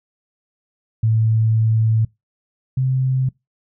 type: tone pair in turn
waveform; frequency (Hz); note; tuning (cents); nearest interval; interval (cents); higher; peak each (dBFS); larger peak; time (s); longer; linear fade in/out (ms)
sine; 111.2 / 130.57; A2 / C3; +19 / -3; minor third; 278; second; -13 / -15; first; 1.03-2.05 / 2.77-3.29; first; 5
effects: noise-tail reverb RT60 0.2 s tail -24 dB re dry